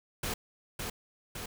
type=noise with echo; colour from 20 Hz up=pink; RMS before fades=-34 dBFS; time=0.23-0.34 s; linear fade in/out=5 ms; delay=560 ms; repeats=2; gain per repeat=-3 dB; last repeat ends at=1.46 s; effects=none